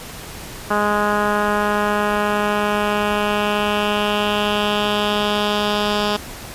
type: tone with low-pass filter sweep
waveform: 10% pulse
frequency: 207.7 Hz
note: G#3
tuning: in tune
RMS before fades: -19 dBFS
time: 0.7-6.17 s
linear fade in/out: 10 ms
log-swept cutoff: 1500 to 4300 Hz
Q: 2.4
effects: pink hiss -34 dBFS RMS until 6.54 s + resampled to 32000 Hz